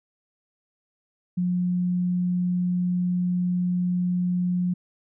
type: tone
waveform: sine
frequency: 179 Hz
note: F3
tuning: 43 cents sharp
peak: -21 dBFS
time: 1.37-4.74 s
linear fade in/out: 10 ms
effects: none